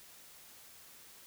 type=silence; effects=white hiss -56 dBFS RMS until 1.26 s